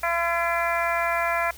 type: harmonic tone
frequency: 339.4 Hz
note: F4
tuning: 49 cents flat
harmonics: 2 / 3 / 4 / 5 / 6 / 7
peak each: -26 / -28 / -29 / -30 / -31 / -31 dBFS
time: 0.03-1.51 s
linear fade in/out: 5 ms
effects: added 60 Hz sine -46 dBFS peak until 1.57 s + white hiss -46 dBFS RMS until 1.57 s